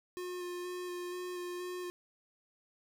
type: tone with vibrato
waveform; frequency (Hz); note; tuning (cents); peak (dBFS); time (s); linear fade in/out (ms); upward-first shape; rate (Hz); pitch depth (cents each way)
square; 357.6; F4; +41; -39; 0.17-1.9; 0; square; 2.1; 12
effects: none

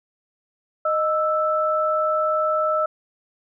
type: tone pair together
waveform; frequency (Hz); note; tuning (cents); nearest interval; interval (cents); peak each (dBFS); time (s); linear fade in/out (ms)
sine; 619.4 / 1318.5; D#5 / E6; -8 / 0; octave + minor second; 1308; -21; 0.85-2.86; 5
effects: none

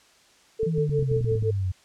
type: tone with tremolo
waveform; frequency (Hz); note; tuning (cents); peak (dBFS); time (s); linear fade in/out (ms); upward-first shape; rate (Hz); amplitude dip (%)
sine; 443.6; A4; +14; -21; 0.59-1.51; 10; sine; 5.8; 100
type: clicks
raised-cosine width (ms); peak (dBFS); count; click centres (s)
5; -21; 12; 0.632 / 0.782 / 0.895 / 0.993 / 1.026 / 1.116 / 1.166 / 1.209 / 1.245 / 1.318 / 1.355 / 1.425
type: exponential sweep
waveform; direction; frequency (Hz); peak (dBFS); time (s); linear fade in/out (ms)
sine; down; 168.1 to 90; -23; 0.66-1.72; 10
effects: white hiss -57 dBFS RMS until 1.84 s + low-pass 7000 Hz 12 dB/octave

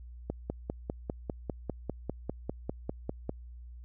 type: click train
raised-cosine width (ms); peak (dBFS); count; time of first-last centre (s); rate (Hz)
2; -19; 16; 0.3-3.294; 5.01
effects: added 60 Hz sine -44 dBFS peak until 3.84 s

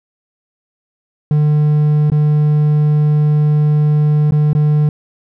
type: tone with dropouts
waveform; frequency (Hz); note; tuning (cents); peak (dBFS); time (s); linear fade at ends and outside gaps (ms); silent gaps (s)
triangle; 150; D3; +37; -7; 1.31-4.89; 2; 2.101-2.118 / 4.309-4.321 / 4.532-4.55
effects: none

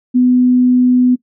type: tone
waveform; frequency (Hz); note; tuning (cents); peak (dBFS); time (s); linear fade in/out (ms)
sine; 250; B3; +21; -7; 0.14-1.16; 20
effects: noise-tail reverb RT60 0.1 s tail -18 dB re dry

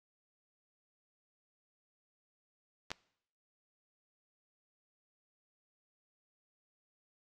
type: clicks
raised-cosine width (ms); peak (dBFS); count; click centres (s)
0.2; -26 / -18; 2; 2.905 / 2.916
effects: noise-tail reverb RT60 0.7 s tail -23 dB re dry + AAC 64 kbps

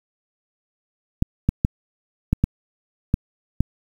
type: clicks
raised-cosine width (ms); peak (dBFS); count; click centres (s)
5; -4; 7; 1.224 / 1.49 / 1.649 / 2.33 / 2.44 / 3.141 / 3.606
effects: 7-bit

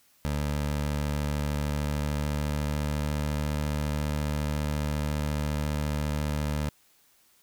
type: tone with pitch glide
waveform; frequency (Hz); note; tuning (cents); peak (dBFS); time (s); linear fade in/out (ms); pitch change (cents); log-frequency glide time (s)
20% pulse; 73.42 to 74.53; D2 to D2; 0 to +26; -22; 0.25-6.69; 0; +26; 1.52-3.41
effects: white hiss -63 dBFS RMS until 7.42 s

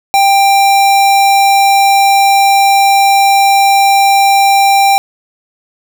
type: tone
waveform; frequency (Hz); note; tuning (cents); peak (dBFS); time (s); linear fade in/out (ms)
square; 790; G5; +13; -6; 0.14-4.98; 0
effects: none

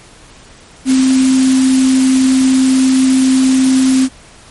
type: tone in noise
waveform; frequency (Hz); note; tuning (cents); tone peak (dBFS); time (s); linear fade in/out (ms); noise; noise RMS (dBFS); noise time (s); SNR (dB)
sine; 261.6; C4; 0; -7; 0.85-4.09; 50; white; -21; 0.85-4.09; +11
effects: pink hiss -40 dBFS RMS until 4.5 s + MP3 48 kbps

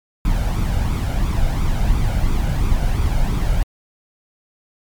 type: noise with flanger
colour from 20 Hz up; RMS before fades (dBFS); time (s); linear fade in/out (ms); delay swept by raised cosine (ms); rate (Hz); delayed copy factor
brown; -17; 0.25-3.63; 2; 0.84 to 1.38; 2.9; +0.55
effects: MP3 96 kbps

